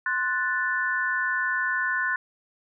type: chord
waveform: sine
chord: F# diminished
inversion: second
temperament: equal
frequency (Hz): 1046.5 / 1480 / 1760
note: C6 / F#6 / A6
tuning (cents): 0 / 0 / 0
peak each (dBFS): -31 / -26 / -27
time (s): 0.06-2.16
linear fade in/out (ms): 2
effects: none